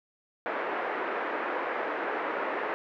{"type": "band-pass noise", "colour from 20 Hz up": "pink", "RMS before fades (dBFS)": -32, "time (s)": [0.46, 2.74], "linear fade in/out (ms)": 0, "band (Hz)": [360, 2000], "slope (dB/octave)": 24, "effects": []}